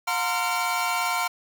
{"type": "tone cluster", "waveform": "45% pulse", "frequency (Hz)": [718, 920, 1037, 1379, 2294], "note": ["F5", "A#5", "C6", "F6", "D7"], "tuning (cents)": [48, -23, -16, -22, -41], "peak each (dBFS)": -30, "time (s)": [0.07, 1.28], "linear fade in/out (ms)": 10, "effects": []}